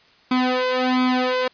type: tone with flanger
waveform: sawtooth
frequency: 253.9 Hz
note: B3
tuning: 48 cents sharp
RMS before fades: -20 dBFS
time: 0.31-1.48 s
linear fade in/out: 5 ms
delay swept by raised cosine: 0.86 to 1.96 ms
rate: 1.4 Hz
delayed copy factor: +0.95
effects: white hiss -54 dBFS RMS until 1.53 s + resampled to 11025 Hz